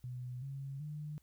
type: tone with pitch steps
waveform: sine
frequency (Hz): 124.9 / 136.99 / 150.26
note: B2 / C#3 / D3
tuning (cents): +20 / -20 / +40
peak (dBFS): -40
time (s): 0.04-1.18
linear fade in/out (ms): 0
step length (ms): 380
effects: added 60 Hz sine -69 dBFS peak until 1.22 s + white hiss -75 dBFS RMS until 1.22 s